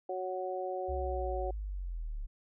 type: harmonic tone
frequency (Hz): 185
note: F#3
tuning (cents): 0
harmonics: 2 / 3 / 4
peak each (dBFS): -38 / -38 / -38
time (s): 0.09-1.51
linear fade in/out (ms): 5
type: linear sweep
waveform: sine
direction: down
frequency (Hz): 70 to 33.86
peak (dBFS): -35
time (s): 0.88-2.27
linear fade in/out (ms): 20
effects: none